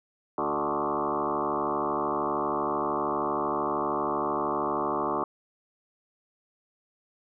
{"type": "tone with frequency modulation", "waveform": "sine", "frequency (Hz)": 740, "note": "F#5", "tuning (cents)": 0, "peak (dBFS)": -25, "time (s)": [0.38, 5.24], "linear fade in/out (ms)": 2, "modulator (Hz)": 72.9, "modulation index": 6.5, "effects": []}